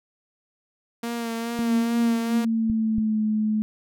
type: tone with vibrato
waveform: sawtooth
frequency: 232 Hz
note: A#3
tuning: 8 cents flat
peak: -23 dBFS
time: 1.03-2.45 s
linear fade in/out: 5 ms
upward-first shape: sine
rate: 2.4 Hz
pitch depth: 28 cents each way
type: tone with pitch glide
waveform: sine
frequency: 233.1 to 215 Hz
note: A#3 to A3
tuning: 0 to -40 cents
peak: -20 dBFS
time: 1.59-3.62 s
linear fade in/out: 0 ms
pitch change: -140 cents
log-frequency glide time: 2.07-3.22 s
type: clicks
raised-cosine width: 5 ms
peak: -19 / -19 dBFS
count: 2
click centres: 2.699 / 2.983 s
effects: none